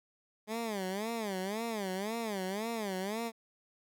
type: tone with vibrato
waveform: 15% pulse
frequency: 207.7 Hz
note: G#3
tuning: in tune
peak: -28 dBFS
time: 0.47-3.32 s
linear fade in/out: 50 ms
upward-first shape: sine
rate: 1.9 Hz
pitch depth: 200 cents each way
effects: none